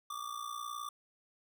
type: ring-modulated tone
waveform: square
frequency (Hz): 1174.7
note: D6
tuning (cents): 0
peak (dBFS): -37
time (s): 0.1-0.89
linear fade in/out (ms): 2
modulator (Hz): 29.7
effects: none